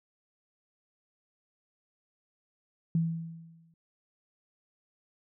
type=tone with exponential decay; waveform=sine; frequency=164.81 Hz; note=E3; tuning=in tune; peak=-22 dBFS; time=2.95-3.74 s; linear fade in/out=2 ms; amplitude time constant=170 ms; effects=none